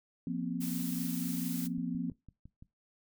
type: chord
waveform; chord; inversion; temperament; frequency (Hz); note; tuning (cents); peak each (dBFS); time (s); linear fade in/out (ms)
sine; F suspended fourth; none; equal with one note detuned; 174.61 / 237.4 / 261.6; F3 / Bb3 / C4; 0 / +32 / 0; -36 / -37 / -37; 0.27-2.1; 2
type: noise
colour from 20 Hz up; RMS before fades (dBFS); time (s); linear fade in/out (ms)
blue; -42; 0.6-1.68; 20
type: click train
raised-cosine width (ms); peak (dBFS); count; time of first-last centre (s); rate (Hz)
5; -38; 6; 1.78-2.625; 5.92
effects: noise-tail reverb RT60 0.2 s tail -19 dB re dry